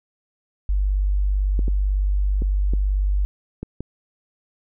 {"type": "tone", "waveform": "sine", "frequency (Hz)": 49, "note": "G1", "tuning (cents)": 0, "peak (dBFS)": -17, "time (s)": [0.69, 3.25], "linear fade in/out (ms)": 0}
{"type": "clicks", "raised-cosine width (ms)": 3, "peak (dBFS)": -16, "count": 6, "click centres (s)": [1.592, 1.681, 2.421, 2.736, 3.63, 3.806]}
{"effects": []}